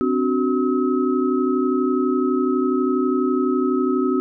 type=tone cluster; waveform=sine; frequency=258.9 / 291 / 371.8 / 1283 Hz; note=C4 / D4 / F#4 / E6; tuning=-18 / -16 / +8 / -47 cents; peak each=-20 / -24 / -21 / -28 dBFS; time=0.01-4.2 s; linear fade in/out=0 ms; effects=none